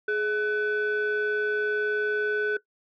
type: tone pair together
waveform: sine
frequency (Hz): 420.9 / 1500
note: G#4 / F#6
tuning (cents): +23 / +23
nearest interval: octave + minor seventh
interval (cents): 2200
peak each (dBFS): -24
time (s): 0.08-2.57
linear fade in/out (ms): 5
effects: noise-tail reverb RT60 0.1 s tail -18 dB re dry + tanh soft clip ceiling -20 dBFS